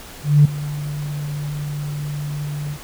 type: tone with ADSR envelope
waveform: sine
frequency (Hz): 146.83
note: D3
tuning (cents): 0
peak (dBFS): -5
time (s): 0.23-2.78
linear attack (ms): 220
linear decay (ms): 7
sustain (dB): -18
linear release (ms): 57
effects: tanh soft clip ceiling -1 dBFS + pink hiss -38 dBFS RMS until 2.83 s